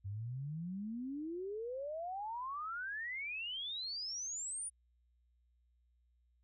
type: exponential sweep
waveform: sine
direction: up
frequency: 94.4 to 9720 Hz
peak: -39 dBFS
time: 0.04-4.7 s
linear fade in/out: 20 ms
effects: added 60 Hz sine -70 dBFS peak until 6.43 s